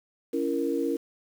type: chord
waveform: sine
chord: A# diminished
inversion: first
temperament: just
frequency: 279.7 / 335.6 / 466.2 Hz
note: C#4 / E4 / A#4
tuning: +16 / +31 / 0 cents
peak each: -29 dBFS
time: 0.33-0.97 s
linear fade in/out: 10 ms
effects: 8-bit